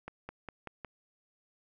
accelerating click train, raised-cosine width 0.5 ms, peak -26 dBFS, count 5, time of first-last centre 0.08-0.847 s, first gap 210 ms, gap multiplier 0.94, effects none

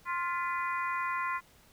harmonic tone with a mistuned harmonic, 350 Hz, F4, 4 cents sharp, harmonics 3 / 4 / 5 / 6 / 7, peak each -32 / -38 / -42 / -38 / -44 dBFS, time 0.05-1.41 s, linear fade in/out 50 ms, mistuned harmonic 6, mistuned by -74 cents, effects pink hiss -61 dBFS RMS until 1.72 s

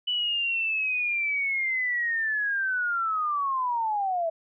sine linear sweep, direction down, 2981 to 643 Hz, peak -24 dBFS, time 0.07-4.3 s, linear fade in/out 10 ms, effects none

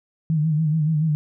sine tone with vibrato, 155.56 Hz, D#3, in tune, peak -17 dBFS, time 0.3-1.15 s, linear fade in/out 0 ms, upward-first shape sine, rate 7 Hz, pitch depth 72 cents each way, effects none

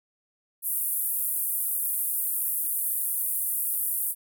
white band-pass noise, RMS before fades -28 dBFS, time 0.62-4.15 s, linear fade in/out 50 ms, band 9600 to 16000 Hz, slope 48 dB/octave, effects none

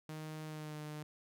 sawtooth tone with pitch glide, 155.56 to 151.39 Hz, D#3 to D#3, 0 to -47 cents, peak -39 dBFS, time 0.09-1.03 s, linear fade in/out 2 ms, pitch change -47 cents, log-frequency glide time 0.45-0.78 s, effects none

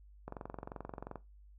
click train, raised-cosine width 1 ms, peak -28 dBFS, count 21, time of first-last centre 0.28-1.157 s, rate 22.8 Hz, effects noise-tail reverb RT60 0.2 s tail -17 dB re dry + added 50 Hz sine -55 dBFS peak until 1.58 s

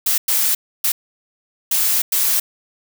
blue noise bursts at uneven times, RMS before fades -17 dBFS, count 5, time 0.06-0.18 / 0.28-0.55 / 0.84-0.92 / 1.71-2.02 / 2.12-2.4 s, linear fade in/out 5 ms, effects none

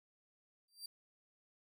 sawtooth tone with exponential growth, 4703 Hz, D8, 2 cents sharp, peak -39 dBFS, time 0.68-0.86 s, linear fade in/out 5 ms, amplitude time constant 37 ms, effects none

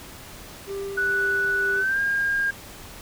triangle tone with tremolo, 395.1 Hz, G4, 14 cents sharp, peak -26 dBFS, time 0.66-1.85 s, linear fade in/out 50 ms, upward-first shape sine, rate 2.1 Hz, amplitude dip 30%
sine tone with pitch glide, 1480 to 1614 Hz, F#6 to G#6, 0 to -50 cents, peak -20 dBFS, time 0.97-2.51 s, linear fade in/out 10 ms, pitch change +150 cents, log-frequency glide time 1.73-2 s
effects tanh soft clip ceiling -12 dBFS + pink hiss -42 dBFS RMS until 3.01 s

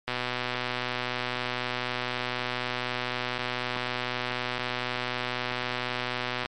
click train, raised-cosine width 0.3 ms, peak -13 dBFS, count 792, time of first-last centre 0.08-6.459 s, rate 124 Hz, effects MP3 64 kbps

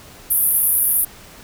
pink band-pass noise, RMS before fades -17 dBFS, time 0.3-1.05 s, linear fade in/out 10 ms, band 10000 to 15000 Hz, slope 96 dB/octave, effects pink hiss -42 dBFS RMS until 1.43 s

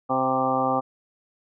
harmonic tone with a mistuned harmonic, 130.81 Hz, C3, in tune, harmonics 1 / 2 / 3 / 4 / 5 / 6 / 7 / 8 / 9, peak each -36 / -28 / -37 / -27 / -32 / -25 / -32 / -33 / -27 dBFS, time 0.09-0.81 s, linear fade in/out 20 ms, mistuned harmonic 5, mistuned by +23 cents, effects none

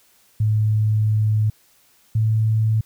sine tone pair in turn, 107.6 / 109.92 Hz, A2 / A2, -38 / -1 cents, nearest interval unison, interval 37 cents, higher second, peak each -15 dBFS, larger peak neither, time 0.4-1.5 / 2.15-2.81 s, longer first, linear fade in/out 5 ms, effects white hiss -57 dBFS RMS until 2.85 s

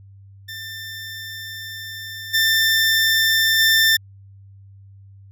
20% pulse tone with level steps, 1787 Hz, A6, 26 cents sharp, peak -26 / -10 / -8 dBFS, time 0.48-3.97 s, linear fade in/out 10 ms, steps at 2.33 / 3.58 s, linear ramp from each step 20 ms, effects added 98 Hz sine -42 dBFS peak until 5.31 s

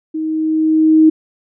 sine tone with level ramp, 314.9 Hz, D#4, 21 cents sharp, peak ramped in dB -18 to -4 dBFS, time 0.14-1.1 s, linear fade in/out 10 ms, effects none

